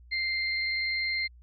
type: tone pair together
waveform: sine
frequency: 2093 / 4186 Hz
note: C7 / C8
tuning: 0 / 0 cents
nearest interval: octave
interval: 1200 cents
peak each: -28 / -33 dBFS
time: 0.11-1.28 s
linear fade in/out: 20 ms
effects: added 60 Hz sine -50 dBFS peak until 1.42 s